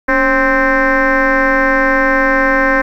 sine tone with frequency modulation, 1050 Hz, C6, 6 cents sharp, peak -8 dBFS, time 0.08-2.82 s, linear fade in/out 10 ms, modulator 257 Hz, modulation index 3.4, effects tanh soft clip ceiling -4 dBFS + 8-bit

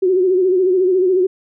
sine tone with vibrato, 370 Hz, F#4, in tune, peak -11 dBFS, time 0.02-1.27 s, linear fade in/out 10 ms, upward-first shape sine, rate 14 Hz, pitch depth 67 cents each way, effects none

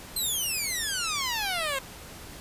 10% pulse exponential sweep, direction down, 4186 to 523.3 Hz, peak -19 dBFS, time 0.16-1.79 s, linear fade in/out 5 ms, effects pink hiss -44 dBFS RMS until 2.4 s + resampled to 32000 Hz

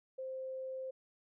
sine tone, 523.3 Hz, C5, in tune, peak -39 dBFS, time 0.18-0.91 s, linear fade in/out 10 ms, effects none

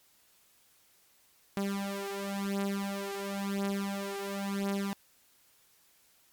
sawtooth beating tone pair, 197.8 / 198.76 Hz, G3 / G3, +16 / +24 cents, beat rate 0.96 Hz, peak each -31 dBFS, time 1.57-4.93 s, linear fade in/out 0 ms, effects white hiss -65 dBFS RMS until 6.32 s + MP3 96 kbps

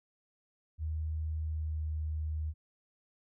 sine tone with pitch glide, 78.4 to 77.54 Hz, D#2 to D#2, +14 to -5 cents, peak -32 dBFS, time 0.78-2.54 s, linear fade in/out 50 ms, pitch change -19 cents, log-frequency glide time 1.44-1.84 s, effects none

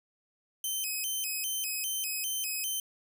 5% pulse tone with vibrato, 2800 Hz, F7, 4 cents sharp, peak -23 dBFS, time 0.64-2.8 s, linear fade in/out 2 ms, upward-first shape square, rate 2.5 Hz, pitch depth 170 cents each way, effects none

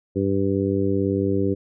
harmonic tone, 98 Hz, G2, in tune, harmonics 1 / 2 / 3 / 4 / 5, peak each -26 / -26 / -24 / -24 / -28 dBFS, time 0.15-1.55 s, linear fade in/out 20 ms, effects none

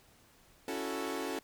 sawtooth chord, F# minor seventh, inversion second, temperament equal, 277.2 / 329.6 / 370 / 440 Hz, C#4 / E4 / F#4 / A4, 0 / 0 / 0 / 0 cents, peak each -36 / -38 / -37 / -36 dBFS, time 0.68-1.39 s, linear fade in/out 2 ms, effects pink hiss -63 dBFS RMS until 1.43 s

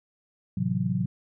sine chord, F# half-diminished seventh, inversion first, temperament equal, 110 / 130.81 / 164.81 / 185 Hz, A2 / C3 / E3 / F#3, 0 / 0 / 0 / 0 cents, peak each -31 / -30 / -31 / -27 dBFS, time 0.57-1.06 s, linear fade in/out 5 ms, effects none

